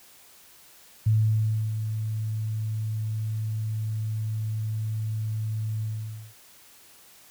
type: tone with ADSR envelope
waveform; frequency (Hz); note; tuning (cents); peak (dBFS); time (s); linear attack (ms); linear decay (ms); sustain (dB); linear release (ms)
sine; 109.1; A2; -14; -17; 1.06-6.34; 9; 650; -9; 520
effects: white hiss -53 dBFS RMS until 7.3 s